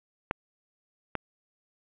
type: clicks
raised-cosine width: 0.5 ms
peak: -12 / -14 dBFS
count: 2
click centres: 0.311 / 1.153 s
effects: resampled to 8000 Hz + 8-bit